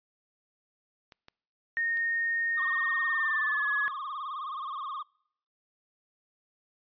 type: clicks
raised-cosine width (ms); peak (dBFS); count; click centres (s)
0.2; -32; 3; 1.122 / 1.284 / 1.972
type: tone with pitch glide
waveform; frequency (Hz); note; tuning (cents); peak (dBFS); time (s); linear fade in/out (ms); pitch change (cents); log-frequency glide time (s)
sine; 1846 to 1692.8; A#6 to G#6; -17 to +33; -26; 1.77-3.88; 0; -150; 3.06-3.69
type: tone with vibrato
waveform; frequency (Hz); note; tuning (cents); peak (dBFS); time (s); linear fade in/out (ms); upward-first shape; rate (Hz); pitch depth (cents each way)
triangle; 1148; D6; -40; -32; 2.57-5.03; 10; sine; 19; 140
effects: noise-tail reverb RT60 0.7 s tail -26 dB re dry + resampled to 11025 Hz